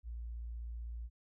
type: tone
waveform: sine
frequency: 57.9 Hz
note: A#1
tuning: 11 cents flat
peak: -40 dBFS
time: 0.03-1.1 s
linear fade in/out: 50 ms
effects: none